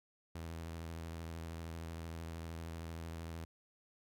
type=tone with vibrato; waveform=sawtooth; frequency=82.41 Hz; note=E2; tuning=in tune; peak=-39 dBFS; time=0.35-3.45 s; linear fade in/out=5 ms; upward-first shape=sine; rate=13 Hz; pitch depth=34 cents each way; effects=none